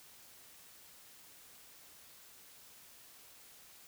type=silence; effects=white hiss -58 dBFS RMS until 3.87 s